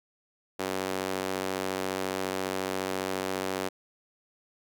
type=tone with high-pass filter; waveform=sawtooth; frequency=94.5 Hz; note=F#2; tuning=37 cents sharp; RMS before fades=-32 dBFS; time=0.59-3.69 s; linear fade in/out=10 ms; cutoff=370 Hz; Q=1.1; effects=none